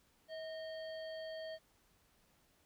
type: harmonic tone with a mistuned harmonic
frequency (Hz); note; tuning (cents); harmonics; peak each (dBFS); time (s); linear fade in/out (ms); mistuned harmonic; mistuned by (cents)
640; D#5; +49; 1 / 3 / 5 / 7; -43 / -54 / -56 / -57; 0.28-1.59; 50; 3; -70
effects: pink hiss -72 dBFS RMS until 2.65 s